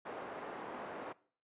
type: band-pass noise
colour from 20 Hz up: pink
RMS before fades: -45 dBFS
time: 0.05-1.13 s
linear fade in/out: 10 ms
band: 390 to 1200 Hz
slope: 12 dB/octave
effects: noise-tail reverb RT60 0.5 s tail -21 dB re dry + resampled to 8000 Hz